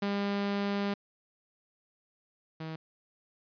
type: tone pair in turn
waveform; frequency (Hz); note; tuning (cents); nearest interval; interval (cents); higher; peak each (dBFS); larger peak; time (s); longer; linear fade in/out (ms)
sawtooth; 201.1 / 159.61; G3 / D#3; +44 / +44; major third; 400; first; -25 / -33; first; 0.02-0.94 / 2.6-2.76; first; 5
effects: resampled to 11025 Hz